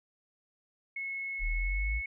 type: tone with pitch glide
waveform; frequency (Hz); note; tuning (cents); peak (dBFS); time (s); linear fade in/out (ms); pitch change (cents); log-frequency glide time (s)
sine; 2186 to 2199; C#7 to C#7; -25 to -14; -34; 0.96-2.06; 5; +11; 1.36-1.94
type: exponential sweep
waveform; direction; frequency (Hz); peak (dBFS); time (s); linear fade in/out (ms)
sine; up; 36.63 to 58.27; -29; 1.39-2.02; 50
effects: none